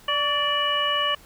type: harmonic tone with a mistuned harmonic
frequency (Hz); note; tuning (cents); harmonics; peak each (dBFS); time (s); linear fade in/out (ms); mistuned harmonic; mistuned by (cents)
587.3; D5; 0; 1 / 2 / 3 / 4 / 5; -30 / -25 / -29 / -35 / -24; 0.08-1.15; 5; 2; -53
effects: pink hiss -51 dBFS RMS until 1.25 s